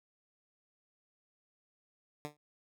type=tone with exponential decay; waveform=10% pulse; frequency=148.5 Hz; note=D3; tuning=20 cents sharp; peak=-28 dBFS; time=2.25-2.37 s; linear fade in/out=0 ms; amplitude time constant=25 ms; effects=none